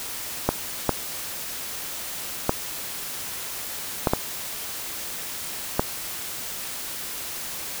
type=clicks; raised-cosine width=1 ms; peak=-4 dBFS; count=6; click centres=0.49 / 0.893 / 2.494 / 4.072 / 4.135 / 5.795 s; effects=white hiss -33 dBFS RMS until 7.8 s